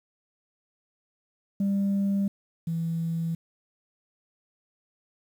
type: tone pair in turn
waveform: sine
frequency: 198.2 / 165.4 Hz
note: G3 / E3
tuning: +19 / +6 cents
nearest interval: minor third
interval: 313 cents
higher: first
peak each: -20 / -25 dBFS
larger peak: first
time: 1.6-2.28 / 2.67-3.35 s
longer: neither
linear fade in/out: 5 ms
effects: tanh soft clip ceiling -21 dBFS + 9-bit